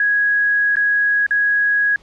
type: tone with dropouts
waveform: sine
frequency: 1661.2 Hz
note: G#6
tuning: in tune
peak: -13 dBFS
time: 0-1.96 s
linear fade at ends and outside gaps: 2 ms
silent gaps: 0.756-0.768 / 1.265-1.308 s
effects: pink hiss -51 dBFS RMS until 2.02 s + low-pass 5000 Hz 12 dB/octave